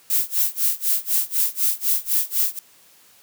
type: noise with tremolo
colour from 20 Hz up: violet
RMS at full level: -18 dBFS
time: 0.1-2.59 s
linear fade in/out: 2 ms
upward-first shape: sine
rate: 4 Hz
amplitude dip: 95%
effects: white hiss -53 dBFS RMS until 3.22 s + high-pass 80 Hz 12 dB/octave